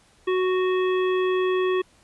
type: harmonic tone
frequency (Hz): 370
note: F#4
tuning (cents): 0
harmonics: 1 / 3 / 5 / 7 / 9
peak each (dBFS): -20 / -30 / -34 / -37 / -39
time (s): 0.27-1.82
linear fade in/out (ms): 10
effects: pink hiss -58 dBFS RMS until 2.03 s + resampled to 24000 Hz